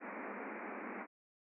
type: band-pass noise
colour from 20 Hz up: pink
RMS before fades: -45 dBFS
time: 0-1.07 s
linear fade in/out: 50 ms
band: 200 to 2400 Hz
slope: 96 dB/octave
effects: none